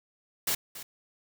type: noise with echo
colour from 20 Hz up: white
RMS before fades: -28 dBFS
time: 0.47-0.55 s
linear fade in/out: 5 ms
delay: 280 ms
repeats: 1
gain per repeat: -14 dB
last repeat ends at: 0.83 s
effects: none